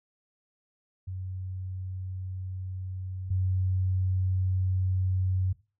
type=tone pair in turn; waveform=sine; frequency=93.2 / 93.2 Hz; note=F#2 / F#2; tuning=+13 / +13 cents; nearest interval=unison; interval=0 cents; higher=neither; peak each=-33 / -24 dBFS; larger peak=second; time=1.07-3.3 / 3.3-5.53 s; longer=neither; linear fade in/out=10 ms; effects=noise-tail reverb RT60 0.3 s tail -18 dB re dry